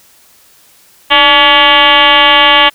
sine tone with frequency modulation, 1975.5 Hz, B6, in tune, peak -3 dBFS, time 1.1-2.7 s, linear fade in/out 20 ms, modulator 278 Hz, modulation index 4.8, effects white hiss -45 dBFS RMS until 2.74 s

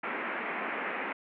white band-pass noise, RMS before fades -35 dBFS, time 0.03-1.13 s, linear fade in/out 10 ms, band 200 to 2400 Hz, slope 48 dB/octave, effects none

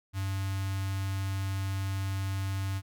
square tone with notch filter, 96.9 Hz, G2, 20 cents flat, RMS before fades -32 dBFS, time 0.13-2.82 s, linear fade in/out 50 ms, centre 450 Hz, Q 0.59, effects none

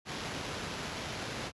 pink noise with sample-and-hold, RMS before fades -38 dBFS, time 0.05-1.52 s, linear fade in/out 50 ms, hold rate 8820 Hz, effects high-pass 80 Hz 12 dB/octave + resampled to 24000 Hz

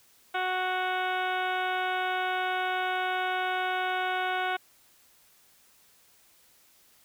harmonic tone, 369.3 Hz, F#4, 3 cents flat, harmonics 1 / 2 / 3 / 4 / 5 / 6 / 7 / 8 / 9 / 10, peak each -37 / -30 / -37 / -32 / -44 / -38 / -44 / -42 / -46 / -45 dBFS, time 0.34-4.57 s, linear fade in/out 10 ms, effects white hiss -61 dBFS RMS until 7.04 s

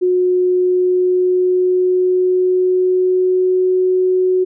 sine tone with pitch glide, 363.4 to 369.3 Hz, F#4 to F#4, -31 to -3 cents, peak -11 dBFS, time 0.01-4.45 s, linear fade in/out 20 ms, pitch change +28 cents, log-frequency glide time 0.49-3.73 s, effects none

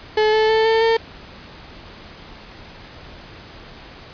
35% pulse tone with pitch steps, 430 / 435.8 / 441.6 / 447.5 / 453.5 Hz, A4 / A4 / A4 / A4 / A#4, -40 / -17 / +6 / +29 / -48 cents, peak -12 dBFS, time 0.17-0.97 s, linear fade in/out 5 ms, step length 160 ms, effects pink hiss -40 dBFS RMS until 4.13 s + resampled to 11025 Hz

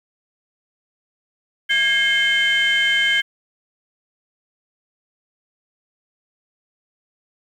sine tone cluster, 1633 / 2137 / 3102 Hz, G#6 / C7 / G7, -30 / +36 / -19 cents, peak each -18 dBFS, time 1.69-3.22 s, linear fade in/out 20 ms, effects tanh soft clip ceiling -10 dBFS + 8-bit

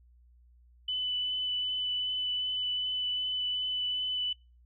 sine tone with vibrato, 2997 Hz, F#7, 22 cents sharp, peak -29 dBFS, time 0.88-4.33 s, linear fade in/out 5 ms, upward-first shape triangle, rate 2.6 Hz, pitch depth 11 cents each way, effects noise-tail reverb RT60 0.3 s tail -25 dB re dry + added 60 Hz sine -57 dBFS peak until 4.65 s

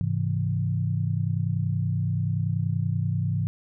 sine chord, Ab augmented, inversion none, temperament equal with one note detuned, 103.83 / 133.95 / 164.81 Hz, Ab2 / C3 / E3, 0 / +41 / 0 cents, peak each -26 / -28 / -28 dBFS, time 0.01-3.47 s, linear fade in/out 0 ms, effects none

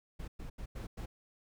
brown noise bursts at uneven times, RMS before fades -42 dBFS, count 5, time 0.19-0.28 / 0.39-0.5 / 0.58-0.66 / 0.75-0.87 / 0.97-1.06 s, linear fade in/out 10 ms, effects none

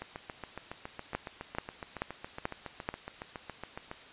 two click trains, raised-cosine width 0.5 ms, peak -16 / -24 dBFS, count 5 / 29, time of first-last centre 1.15-2.889 / 0.02-3.914 s, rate 2.3 / 7.19 Hz, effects white hiss -51 dBFS RMS until 4.12 s + resampled to 8000 Hz

